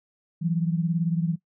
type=beating tone pair; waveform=sine; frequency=164.81 / 182.81 Hz; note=E3 / F#3; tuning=0 / -21 cents; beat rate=18 Hz; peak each=-23 / -27 dBFS; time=0.41-1.36 s; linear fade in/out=20 ms; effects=noise-tail reverb RT60 0.1 s tail -19 dB re dry